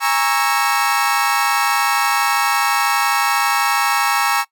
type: chord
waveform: 30% pulse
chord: A# half-diminished seventh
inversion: third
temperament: equal with one note detuned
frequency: 820.1 / 932.3 / 1108.7 / 1318.5 Hz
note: G#5 / A#5 / C#6 / E6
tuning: -22 / 0 / 0 / 0 cents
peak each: -18 dBFS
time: 0-4.45 s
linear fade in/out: 50 ms
effects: noise-tail reverb RT60 0.1 s tail -21 dB re dry